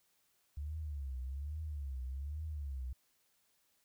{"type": "tone with vibrato", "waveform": "sine", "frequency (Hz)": 70.6, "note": "C#2", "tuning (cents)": 32, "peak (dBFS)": -38, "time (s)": [0.57, 2.93], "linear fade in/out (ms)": 5, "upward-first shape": "triangle", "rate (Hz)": 1.2, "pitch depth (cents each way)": 210, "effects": ["white hiss -75 dBFS RMS until 3.84 s"]}